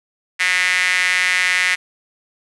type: tone with high-pass filter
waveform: sawtooth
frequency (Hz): 182.2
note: F#3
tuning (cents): -26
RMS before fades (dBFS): -17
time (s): 0.39-1.76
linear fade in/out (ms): 20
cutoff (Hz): 2000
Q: 4.9
effects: resampled to 24000 Hz + 7-bit